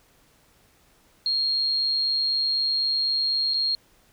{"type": "tone with dropouts", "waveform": "sine", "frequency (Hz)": 4248, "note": "C8", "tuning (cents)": 25, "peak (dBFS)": -21, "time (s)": [1.26, 3.75], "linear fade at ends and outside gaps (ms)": 1, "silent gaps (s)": [3.537, 3.542], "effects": ["pink hiss -60 dBFS RMS until 4.12 s"]}